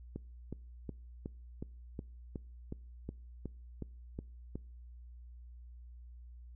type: click train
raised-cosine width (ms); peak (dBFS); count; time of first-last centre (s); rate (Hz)
3; -27; 13; 0.16-4.556; 2.73
effects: noise-tail reverb RT60 0.5 s tail -25 dB re dry + added 60 Hz sine -49 dBFS peak until 6.55 s